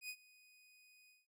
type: tone with ADSR envelope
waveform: sawtooth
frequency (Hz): 2489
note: D#7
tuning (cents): 0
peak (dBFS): -39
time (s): 0.01-1.27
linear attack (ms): 81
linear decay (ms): 65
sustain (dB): -22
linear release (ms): 180
effects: none